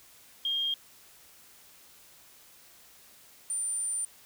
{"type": "tone pair in turn", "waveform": "sine", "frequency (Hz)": [3222, 9113], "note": ["G7", "C#9"], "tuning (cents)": [47, 47], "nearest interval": "octave + tritone", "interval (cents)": 1800, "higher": "second", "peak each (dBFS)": [-27, -29], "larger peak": "first", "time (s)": [[0.45, 0.74], [3.5, 4.05]], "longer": "second", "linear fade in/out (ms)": 2, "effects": ["white hiss -56 dBFS RMS until 4.25 s"]}